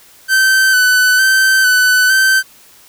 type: tone with vibrato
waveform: 45% pulse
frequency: 1524 Hz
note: G6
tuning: 49 cents flat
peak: -8 dBFS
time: 0.28-2.43 s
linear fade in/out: 50 ms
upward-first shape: square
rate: 1.1 Hz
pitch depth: 26 cents each way
effects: white hiss -44 dBFS RMS until 2.88 s